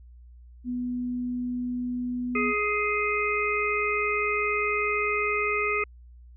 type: tone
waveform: sine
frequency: 246.9 Hz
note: B3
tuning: in tune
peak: -27 dBFS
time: 0.64-2.54 s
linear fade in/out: 50 ms
type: harmonic tone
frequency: 417.6 Hz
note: G#4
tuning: 10 cents sharp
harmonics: 1 / 3 / 5 / 6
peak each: -29 / -29 / -29 / -29 dBFS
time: 2.35-5.84 s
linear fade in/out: 5 ms
effects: added 60 Hz sine -46 dBFS peak until 6.36 s